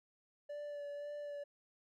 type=tone with vibrato; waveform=triangle; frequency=581 Hz; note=D5; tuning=19 cents flat; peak=-40 dBFS; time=0.49-1.44 s; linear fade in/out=10 ms; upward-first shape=sine; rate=1.9 Hz; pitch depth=18 cents each way; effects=none